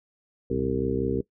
harmonic tone with a mistuned harmonic, 65.41 Hz, C2, in tune, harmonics 1 / 2 / 3 / 4 / 5 / 6 / 7, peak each -35 / -33 / -33 / -30 / -34 / -29 / -29 dBFS, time 0.5-1.21 s, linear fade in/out 5 ms, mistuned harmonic 2, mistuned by -140 cents, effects noise-tail reverb RT60 0.1 s tail -19 dB re dry

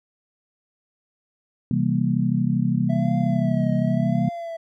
sine chord, C dominant seventh, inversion none, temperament just, 130.81 / 163.52 / 196.22 / 235.5 Hz, C3 / E3 / G3 / Bb3, 0 / -14 / +2 / +18 cents, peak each -24 dBFS, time 1.71-4.29 s, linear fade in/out 2 ms
triangle tone with vibrato, 659.3 Hz, E5, in tune, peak -27 dBFS, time 2.89-4.57 s, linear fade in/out 10 ms, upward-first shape triangle, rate 0.9 Hz, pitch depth 91 cents each way
effects none

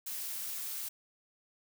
blue noise, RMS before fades -39 dBFS, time 0.06-0.89 s, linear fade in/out 10 ms, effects none

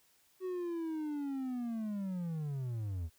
triangle linear sweep, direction down, 375.8 to 77.2 Hz, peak -33 dBFS, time 0.4-3.1 s, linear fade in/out 50 ms, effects white hiss -69 dBFS RMS until 3.18 s

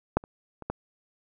clicks, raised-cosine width 1 ms, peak -7 / -30 / -26 / -15 dBFS, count 4, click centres 0.17 / 0.239 / 0.623 / 0.7 s, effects none

